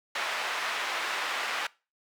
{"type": "band-pass noise", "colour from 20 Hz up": "white", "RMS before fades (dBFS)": -32, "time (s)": [0.15, 1.67], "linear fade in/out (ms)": 5, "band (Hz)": [710, 2300], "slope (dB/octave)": 12, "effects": ["noise-tail reverb RT60 0.3 s tail -22 dB re dry"]}